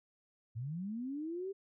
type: linear sweep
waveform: sine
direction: up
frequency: 105.3 to 398.9 Hz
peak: -37 dBFS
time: 0.55-1.53 s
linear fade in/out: 20 ms
effects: none

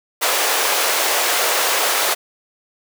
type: high-pass noise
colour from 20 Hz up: pink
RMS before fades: -18 dBFS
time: 0.21-2.15 s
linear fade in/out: 20 ms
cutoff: 480 Hz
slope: 24 dB/octave
effects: none

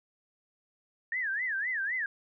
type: tone with vibrato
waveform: sine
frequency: 1787 Hz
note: A6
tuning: 26 cents sharp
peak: -29 dBFS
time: 1.12-2.06 s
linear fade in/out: 2 ms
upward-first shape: sine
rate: 3.9 Hz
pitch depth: 240 cents each way
effects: none

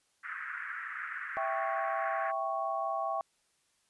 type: band-pass noise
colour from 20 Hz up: white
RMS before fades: -40 dBFS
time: 0.23-2.32 s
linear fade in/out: 20 ms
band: 1300 to 1900 Hz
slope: 48 dB/octave
type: chord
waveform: sine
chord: C# diminished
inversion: first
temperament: equal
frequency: 659.3 / 784 / 1108.7 Hz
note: E5 / G5 / C#6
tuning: 0 / 0 / 0 cents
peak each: -35 dBFS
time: 1.37-3.21 s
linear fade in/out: 0 ms
effects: white hiss -73 dBFS RMS until 3.89 s + resampled to 24000 Hz

